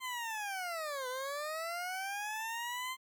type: linear two-way sweep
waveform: 20% pulse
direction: down then up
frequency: 1046.5 to 498 to 1046.5 Hz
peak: -32 dBFS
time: 0-2.97 s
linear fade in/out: 50 ms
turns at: 1.08 s
effects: 12-bit